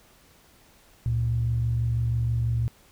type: tone pair together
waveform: sine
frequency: 69.3 / 115.44 Hz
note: C#2 / A#2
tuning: 0 / -16 cents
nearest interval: major sixth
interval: 884 cents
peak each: -29 / -22 dBFS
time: 1.06-2.68 s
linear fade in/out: 0 ms
effects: tanh soft clip ceiling -15 dBFS + pink hiss -57 dBFS RMS until 2.91 s